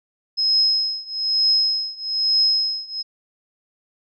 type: tone with tremolo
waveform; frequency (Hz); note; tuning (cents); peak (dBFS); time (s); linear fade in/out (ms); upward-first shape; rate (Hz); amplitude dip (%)
sine; 5130; E8; -48; -13; 0.37-3.03; 20; triangle; 1.1; 95
effects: none